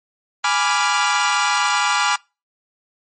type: chord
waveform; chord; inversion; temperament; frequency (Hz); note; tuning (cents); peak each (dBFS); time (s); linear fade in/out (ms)
sawtooth; G# diminished seventh; none; equal; 830.6 / 987.8 / 1174.7 / 1396.9; G#5 / B5 / D6 / F6; 0 / 0 / 0 / 0; -18; 0.44-2.16; 5
effects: noise-tail reverb RT60 0.3 s tail -26 dB re dry + MP3 32 kbps